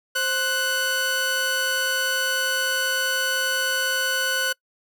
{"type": "tone pair together", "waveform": "sawtooth", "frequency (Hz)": [525.7, 1487], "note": ["C5", "F#6"], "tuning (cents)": [8, 8], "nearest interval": "octave + tritone", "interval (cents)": 1800, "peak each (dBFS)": [-26, -18], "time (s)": [0.15, 4.53], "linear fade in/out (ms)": 10, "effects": ["noise-tail reverb RT60 0.1 s tail -25 dB re dry"]}